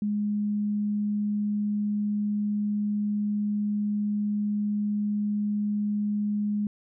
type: tone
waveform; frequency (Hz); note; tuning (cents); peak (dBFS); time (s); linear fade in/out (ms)
sine; 207.7; G#3; 0; -24; 0.02-6.67; 2
effects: none